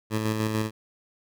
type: tone with tremolo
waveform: 15% pulse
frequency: 109.1 Hz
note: A2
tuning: 14 cents flat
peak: -17 dBFS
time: 0.1-0.71 s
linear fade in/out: 50 ms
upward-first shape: square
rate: 6.7 Hz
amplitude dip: 35%
effects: none

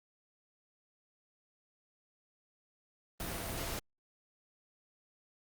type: tone in noise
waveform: sine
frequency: 678 Hz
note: E5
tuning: 49 cents sharp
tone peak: -49 dBFS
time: 3.2-3.73 s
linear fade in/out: 0 ms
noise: pink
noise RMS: -39 dBFS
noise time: 3.2-3.79 s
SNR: -13 dB
effects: Opus 32 kbps

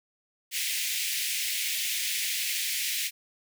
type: high-pass noise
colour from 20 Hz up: pink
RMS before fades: -30 dBFS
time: 0.51-3.11 s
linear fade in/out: 50 ms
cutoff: 2000 Hz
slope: 48 dB/octave
effects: none

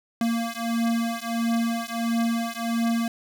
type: beating tone pair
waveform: square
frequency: 230.4 / 231.9 Hz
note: A#3 / A#3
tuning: -20 / -9 cents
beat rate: 1.5 Hz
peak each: -27 dBFS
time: 0.21-3.08 s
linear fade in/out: 2 ms
effects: none

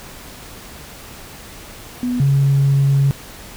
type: tone pair in turn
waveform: sine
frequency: 246.9 / 138.57 Hz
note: B3 / C#3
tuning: 0 / 0 cents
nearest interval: minor seventh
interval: 1000 cents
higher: first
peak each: -17 / -10 dBFS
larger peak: second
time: 2.03-2.2 / 2.2-3.11 s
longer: second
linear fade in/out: 0 ms
effects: tanh soft clip ceiling -7 dBFS + pink hiss -37 dBFS RMS until 3.56 s

